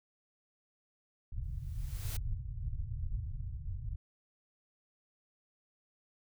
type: low-pass noise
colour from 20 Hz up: pink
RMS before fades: -38 dBFS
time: 1.32-3.96 s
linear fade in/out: 2 ms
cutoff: 130 Hz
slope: 48 dB/octave
type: noise with exponential growth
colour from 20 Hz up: white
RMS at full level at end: -42 dBFS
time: 1.43-2.17 s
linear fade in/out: 5 ms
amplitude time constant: 160 ms
effects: none